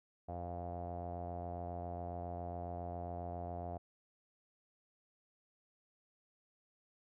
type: tone with low-pass filter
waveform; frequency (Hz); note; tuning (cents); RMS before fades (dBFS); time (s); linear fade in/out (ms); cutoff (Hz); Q
sawtooth; 87.31; F2; 0; -43; 0.28-3.78; 10; 700; 8
effects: none